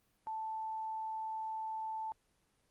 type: tone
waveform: sine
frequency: 880 Hz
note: A5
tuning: in tune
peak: -37 dBFS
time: 0.27-2.12 s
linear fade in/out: 0 ms
effects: pink hiss -75 dBFS RMS until 2.7 s + Opus 24 kbps